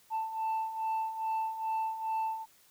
sine beating tone pair, 884 / 886.4 Hz, A5 / A5, +8 / +13 cents, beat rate 2.4 Hz, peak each -35 / -30 dBFS, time 0.1-2.46 s, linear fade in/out 50 ms, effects tanh soft clip ceiling -28 dBFS + white hiss -63 dBFS RMS until 2.7 s

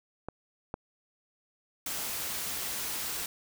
clicks, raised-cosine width 1 ms, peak -22 / -20 dBFS, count 2, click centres 0.286 / 0.741 s
white noise, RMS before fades -35 dBFS, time 1.86-3.26 s, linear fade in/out 2 ms
effects none

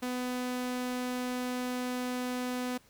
sawtooth tone, 249.8 Hz, B3, 20 cents sharp, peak -28 dBFS, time 0.02-2.78 s, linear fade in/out 10 ms, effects pink hiss -62 dBFS RMS until 2.89 s

